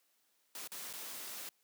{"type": "noise with dropouts", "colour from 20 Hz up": "white", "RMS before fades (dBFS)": -45, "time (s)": [0.55, 1.49], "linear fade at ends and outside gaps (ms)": 1, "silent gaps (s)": [[0.675, 0.718], [0.929, 0.936]], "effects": ["white hiss -75 dBFS RMS until 1.63 s", "high-pass 200 Hz 12 dB/octave"]}